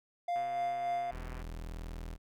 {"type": "tone with tremolo", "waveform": "triangle", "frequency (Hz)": 698.5, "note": "F5", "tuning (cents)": 0, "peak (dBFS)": -28, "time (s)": [0.28, 1.11], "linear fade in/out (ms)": 5, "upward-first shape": "sine", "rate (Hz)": 3.5, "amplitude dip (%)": 35}
{"type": "click train", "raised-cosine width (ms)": 0.5, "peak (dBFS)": -35, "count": 135, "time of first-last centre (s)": [0.36, 1.415], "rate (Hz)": 127}
{"type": "tone", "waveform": "35% pulse", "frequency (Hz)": 40.83, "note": "E1", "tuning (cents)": -16, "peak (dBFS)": -38, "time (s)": [1.1, 2.18], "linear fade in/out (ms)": 50}
{"effects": []}